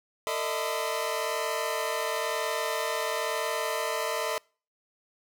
sawtooth tone cluster, 450.8 / 601 / 642 / 1017 Hz, A4 / D5 / E5 / C6, +42 / +40 / -46 / -50 cents, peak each -30 dBFS, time 0.27-4.38 s, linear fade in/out 0 ms, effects noise-tail reverb RT60 0.4 s tail -26 dB re dry

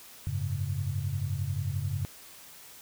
sine chord, F# suspended second, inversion none, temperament equal, 92.5 / 103.83 / 138.59 Hz, F#2 / G#2 / C#3, 0 / 0 / 0 cents, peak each -33 dBFS, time 0.27-2.05 s, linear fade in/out 0 ms, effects white hiss -50 dBFS RMS until 2.81 s

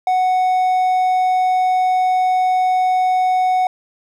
triangle tone, 740 Hz, F#5, in tune, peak -11 dBFS, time 0.07-3.67 s, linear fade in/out 2 ms, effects none

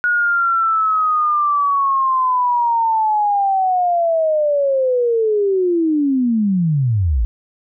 sine linear sweep, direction down, 1455 to 50 Hz, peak -13 dBFS, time 0.04-7.25 s, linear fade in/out 0 ms, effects none

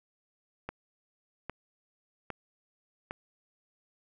click train, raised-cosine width 0.5 ms, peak -21 dBFS, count 4, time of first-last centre 0.69-3.109 s, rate 1.24 Hz, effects none

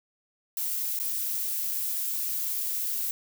violet noise with dropouts, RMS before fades -30 dBFS, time 0.57-3.11 s, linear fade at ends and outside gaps 1 ms, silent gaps 0.99-0.999 s, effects none

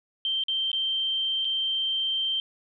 sine tone with dropouts, 3136 Hz, G7, in tune, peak -24 dBFS, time 0.25-2.4 s, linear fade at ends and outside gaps 1 ms, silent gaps 0.437-0.483 / 0.716-0.73 / 1.447-1.451 s, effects none

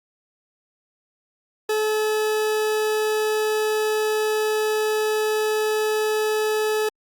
40% pulse tone, 430.1 Hz, A4, 39 cents flat, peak -19 dBFS, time 1.69-6.89 s, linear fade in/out 5 ms, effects Opus 48 kbps

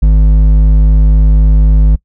sine tone with hard clipping, 51.91 Hz, G#1, in tune, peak -5 dBFS, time 0.02-1.96 s, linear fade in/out 10 ms, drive 7 dB, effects noise-tail reverb RT60 0.1 s tail -23 dB re dry

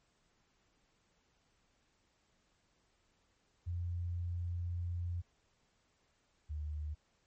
sine tone pair in turn, 87.2 / 75.61 Hz, F2 / D#2, -2 / -49 cents, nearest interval major second, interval 247 cents, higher first, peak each -35 / -37 dBFS, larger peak first, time 3.66-5.22 / 6.49-6.95 s, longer first, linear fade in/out 20 ms, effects pink hiss -75 dBFS RMS until 7.26 s + MP3 32 kbps

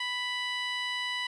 15% pulse tone with band-pass filter, 990 Hz, B5, 4 cents sharp, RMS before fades -33 dBFS, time 0-1.27 s, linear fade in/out 5 ms, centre 2500 Hz, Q 0.89, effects resampled to 24000 Hz + 10-bit

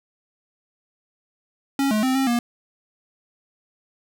square tone with pitch steps, 275.2 / 213.9 / 260.1 / 267.8 / 238.1 Hz, C#4 / A3 / C4 / C4 / A#3, -12 / -49 / -10 / +40 / +37 cents, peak -19 dBFS, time 1.79-2.39 s, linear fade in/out 2 ms, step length 120 ms, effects none

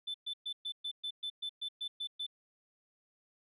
sine tone bursts, 3520 Hz, A7, in tune, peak -34 dBFS, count 12, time 0.07-2.266 s, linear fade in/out 10 ms, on 73 ms, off 120 ms, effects tanh soft clip ceiling -33 dBFS

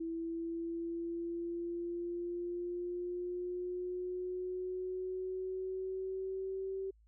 sine linear sweep, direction up, 329.6 to 385.6 Hz, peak -36 dBFS, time 0-6.91 s, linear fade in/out 10 ms, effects added 54 Hz sine -62 dBFS peak until 7.07 s

